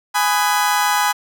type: chord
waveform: 35% pulse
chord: G# minor seventh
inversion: none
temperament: just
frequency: 830.6 / 996.7 / 1245.9 / 1495.1 Hz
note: G#5 / B5 / D#6 / F#6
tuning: 0 / +16 / +2 / +18 cents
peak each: -17 / -18 / -21 / -23 dBFS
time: 0.14-1.13 s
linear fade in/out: 20 ms
effects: none